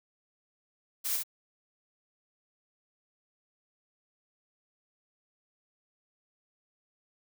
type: noise with echo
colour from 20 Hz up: blue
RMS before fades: -32 dBFS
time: 1.04-1.18 s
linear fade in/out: 20 ms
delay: 56 ms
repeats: 1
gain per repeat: -2 dB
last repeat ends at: 1.236 s
effects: none